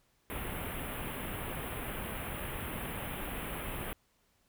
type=band-stop noise; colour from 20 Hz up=pink; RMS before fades=-39 dBFS; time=0.3-3.93 s; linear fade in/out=0 ms; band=3200 to 9700 Hz; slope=48 dB/octave; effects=pink hiss -72 dBFS RMS until 4.48 s